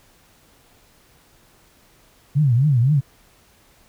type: tone with vibrato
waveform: sine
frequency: 133 Hz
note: C3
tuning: 29 cents sharp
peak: -13 dBFS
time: 2.35-3.01 s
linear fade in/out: 20 ms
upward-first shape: triangle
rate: 3.9 Hz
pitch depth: 290 cents each way
effects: pink hiss -55 dBFS RMS until 3.88 s